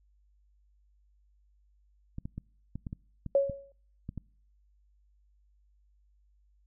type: clicks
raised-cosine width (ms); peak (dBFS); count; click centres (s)
5; -25; 10; 2.184 / 2.255 / 2.38 / 2.756 / 2.868 / 2.929 / 3.263 / 3.497 / 4.091 / 4.177
type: tone with exponential decay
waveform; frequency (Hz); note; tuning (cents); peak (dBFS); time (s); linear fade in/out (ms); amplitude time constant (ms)
sine; 554.4; C#5; 0; -18; 3.35-3.72; 2; 79
effects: noise-tail reverb RT60 0.6 s tail -26 dB re dry + added 50 Hz sine -63 dBFS peak until 6.66 s